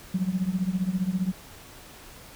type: tone with tremolo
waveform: sine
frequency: 185.6 Hz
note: F#3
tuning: 6 cents sharp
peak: -19 dBFS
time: 0.14-1.32 s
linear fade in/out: 5 ms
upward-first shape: triangle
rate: 15 Hz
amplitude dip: 95%
effects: tanh soft clip ceiling -15 dBFS + pink hiss -47 dBFS RMS until 2.35 s